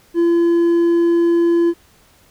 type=tone with hard clipping; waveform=triangle; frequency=340.1 Hz; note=F4; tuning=46 cents flat; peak=-12 dBFS; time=0.14-1.74 s; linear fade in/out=50 ms; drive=5 dB; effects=pink hiss -52 dBFS RMS until 2.3 s